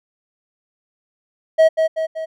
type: tone with echo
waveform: triangle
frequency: 640 Hz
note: D#5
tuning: 49 cents sharp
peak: -6 dBFS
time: 1.58-1.69 s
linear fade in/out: 20 ms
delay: 190 ms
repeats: 3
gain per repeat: -5 dB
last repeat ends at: 2.26 s
effects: none